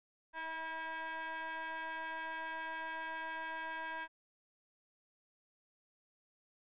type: ring-modulated tone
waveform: 40% pulse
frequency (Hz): 323.4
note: E4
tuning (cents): -33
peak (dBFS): -36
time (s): 0.33-4.08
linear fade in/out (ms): 50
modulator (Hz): 1290
effects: resampled to 8000 Hz